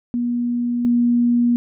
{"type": "tone pair in turn", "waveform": "sine", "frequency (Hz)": [240.7, 239.7], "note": ["B3", "A#3"], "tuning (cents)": [-44, 48], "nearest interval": "unison", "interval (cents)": 8, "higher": "first", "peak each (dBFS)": [-18, -13], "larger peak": "second", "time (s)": [[0.14, 0.85], [0.85, 1.56]], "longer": "neither", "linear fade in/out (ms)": 0, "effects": []}